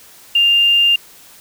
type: tone with quantisation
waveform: sine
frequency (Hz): 2799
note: F7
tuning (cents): +3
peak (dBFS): -9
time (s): 0.35-0.96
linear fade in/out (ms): 5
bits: 6
effects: white hiss -43 dBFS RMS until 1.4 s